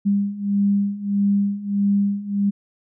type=beating tone pair; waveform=sine; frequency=200 / 201.6 Hz; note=G3 / G3; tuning=+35 / +49 cents; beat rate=1.6 Hz; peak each=-22 / -19 dBFS; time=0.05-2.51 s; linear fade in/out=20 ms; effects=none